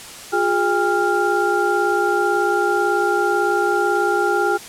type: tone cluster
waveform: sine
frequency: 355.9 / 414 / 807 / 1392 Hz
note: F4 / G#4 / G#5 / F6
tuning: +33 / -5 / -50 / -6 cents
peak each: -21 dBFS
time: 0.32-4.58 s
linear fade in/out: 20 ms
effects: white hiss -36 dBFS RMS until 4.68 s + low-pass 10000 Hz 12 dB/octave